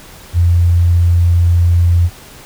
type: tone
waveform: sine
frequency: 86.5 Hz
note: F2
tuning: 16 cents flat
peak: -7 dBFS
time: 0.33-2.1 s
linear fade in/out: 50 ms
effects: pink hiss -37 dBFS RMS until 2.45 s